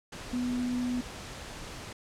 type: tone in noise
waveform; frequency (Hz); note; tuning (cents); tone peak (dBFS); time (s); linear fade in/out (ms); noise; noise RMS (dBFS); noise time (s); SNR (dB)
sine; 247.1; B3; +1; -28; 0.33-1.01; 5; pink; -42; 0.12-1.93; +11
effects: low-pass 8000 Hz 12 dB/octave